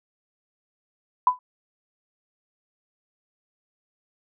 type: tone with exponential decay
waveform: sine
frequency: 1000 Hz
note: B5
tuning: 21 cents sharp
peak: -10 dBFS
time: 1.27-1.39 s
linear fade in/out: 2 ms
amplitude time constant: 24 ms
effects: none